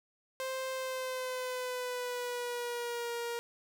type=tone with pitch glide; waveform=sawtooth; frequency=523.3 to 471.6 Hz; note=C5 to A#4; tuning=0 to +20 cents; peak=-31 dBFS; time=0.4-3.39 s; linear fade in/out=0 ms; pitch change=-180 cents; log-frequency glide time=0.72-3.12 s; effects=none